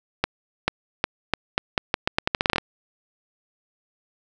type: accelerating click train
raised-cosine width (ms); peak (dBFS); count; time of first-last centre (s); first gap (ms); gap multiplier
0.3; -3; 17; 0.24-2.582; 440; 0.82
effects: none